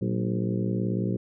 harmonic tone with a mistuned harmonic, 58.27 Hz, A#1, in tune, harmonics 2 / 3 / 4 / 5 / 6 / 7 / 8 / 9, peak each -29 / -28 / -35 / -36 / -34 / -36 / -42 / -41 dBFS, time 0.01-1.17 s, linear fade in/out 10 ms, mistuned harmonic 3, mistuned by +120 cents, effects none

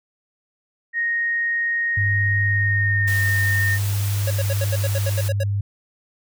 sine tone with pitch glide, 1864.7 to 1828.4 Hz, A#6 to A#6, 0 to -34 cents, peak -19 dBFS, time 0.93-3.79 s, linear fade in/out 50 ms, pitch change -34 cents, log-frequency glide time 2.4-3.24 s
sine tone, 100.7 Hz, G2, 47 cents sharp, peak -19 dBFS, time 1.97-5.61 s, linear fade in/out 5 ms
white noise, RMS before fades -32 dBFS, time 3.07-5.29 s, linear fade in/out 10 ms
square tone bursts, 554.4 Hz, C#5, in tune, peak -24 dBFS, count 11, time 4.27-5.436 s, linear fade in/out 5 ms, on 36 ms, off 77 ms
effects none

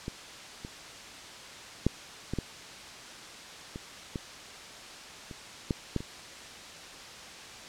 clicks, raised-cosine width 3 ms, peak -21 / -26 / -10 / -19 / -17 / -25 / -20 / -29 / -14 / -15 / -26 dBFS, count 11, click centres 0.081 / 0.649 / 1.866 / 2.336 / 2.387 / 3.759 / 4.158 / 5.312 / 5.708 / 5.963 / 6.005 s, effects white hiss -45 dBFS RMS until 7.68 s + low-pass 6000 Hz 12 dB/octave

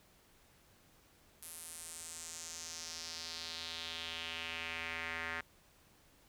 square tone with band-pass filter sweep, 82.41 Hz, E2, in tune, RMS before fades -44 dBFS, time 1.42-5.41 s, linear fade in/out 5 ms, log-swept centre 11000 to 1800 Hz, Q 2.8, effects pink hiss -66 dBFS RMS until 6.28 s

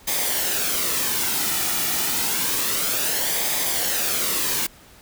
white noise with flanger, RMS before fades -23 dBFS, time 0.07-4.67 s, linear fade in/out 10 ms, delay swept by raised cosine 0.71 to 1.91 ms, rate 0.29 Hz, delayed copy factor -0.5, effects pink hiss -49 dBFS RMS until 5.01 s

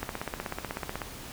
click train, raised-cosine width 0.5 ms, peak -17 dBFS, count 17, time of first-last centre 0.03-1.018 s, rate 16.2 Hz, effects pink hiss -43 dBFS RMS until 1.32 s

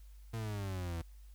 40% pulse exponential sweep, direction down, 115 to 81.6 Hz, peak -36 dBFS, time 0.33-1.02 s, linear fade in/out 10 ms, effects added 50 Hz sine -51 dBFS peak until 1.34 s + white hiss -70 dBFS RMS until 1.34 s

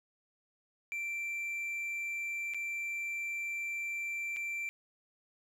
triangle tone with dropouts, 2349 Hz, D7, in tune, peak -33 dBFS, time 0.92-4.69 s, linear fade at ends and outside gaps 0 ms, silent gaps 2.537-2.545 / 4.363-4.368 s, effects none

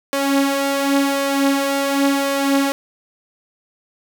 sawtooth tone with flanger, 277.2 Hz, C#4, in tune, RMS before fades -18 dBFS, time 0.13-2.72 s, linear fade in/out 0 ms, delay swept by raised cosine 1.9 to 5.8 ms, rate 0.92 Hz, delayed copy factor +0.55, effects none

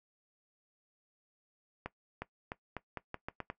accelerating click train, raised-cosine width 0.5 ms, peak -23 dBFS, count 9, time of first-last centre 1.86-3.501 s, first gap 360 ms, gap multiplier 0.83, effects noise-tail reverb RT60 0.1 s tail -18 dB re dry

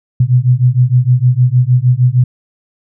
sine beating tone pair, 122 / 128.5 Hz, B2 / C3, -21 / -31 cents, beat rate 6.5 Hz, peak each -10 dBFS, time 0.2-2.24 s, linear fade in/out 5 ms, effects none

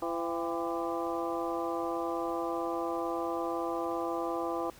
harmonic tone with a mistuned harmonic, 168.9 Hz, E3, 42 cents sharp, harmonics 2 / 3 / 4 / 5 / 6 / 7, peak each -35 / -37 / -38 / -39 / -40 / -40 dBFS, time 0.02-4.7 s, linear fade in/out 2 ms, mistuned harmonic 5, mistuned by -91 cents, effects pink hiss -55 dBFS RMS until 4.79 s

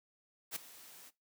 white noise with ADSR envelope, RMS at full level -37 dBFS, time 0.51-1.11 s, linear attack 51 ms, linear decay 6 ms, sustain -18 dB, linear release 33 ms, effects noise-tail reverb RT60 0.2 s tail -19 dB re dry + high-pass 150 Hz 12 dB/octave

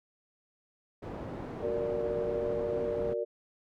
white low-pass noise, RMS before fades -40 dBFS, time 1.02-3.14 s, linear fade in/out 10 ms, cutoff 510 Hz, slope 12 dB/octave
sine chord, Gb augmented, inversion none, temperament equal, 370 / 466.2 / 587.3 Hz, Gb4 / Bb4 / D5, 0 / 0 / 0 cents, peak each -37 / -32 / -34 dBFS, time 1.62-3.25 s, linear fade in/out 20 ms
effects none

